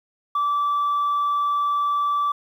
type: tone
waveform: sine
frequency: 1160 Hz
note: D6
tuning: 22 cents flat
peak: -17 dBFS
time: 0.35-2.32 s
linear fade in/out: 5 ms
effects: tanh soft clip ceiling -17 dBFS + 9-bit